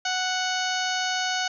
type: harmonic tone with a mistuned harmonic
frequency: 740 Hz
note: F#5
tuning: in tune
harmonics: 1 / 2 / 3 / 4 / 5 / 6 / 7 / 8 / 9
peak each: -29 / -29 / -36 / -32 / -36 / -34 / -38 / -38 / -37 dBFS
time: 0.05-1.48 s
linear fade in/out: 5 ms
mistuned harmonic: 9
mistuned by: -35 cents
effects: none